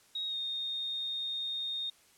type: tone with pitch glide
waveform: sine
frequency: 3778 to 3685 Hz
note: A#7 to A#7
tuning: +22 to -21 cents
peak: -33 dBFS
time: 0.15-1.9 s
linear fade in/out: 5 ms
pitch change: -43 cents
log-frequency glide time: 0.26-0.36 s
effects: white hiss -63 dBFS RMS until 2.17 s + low-pass 11000 Hz 12 dB/octave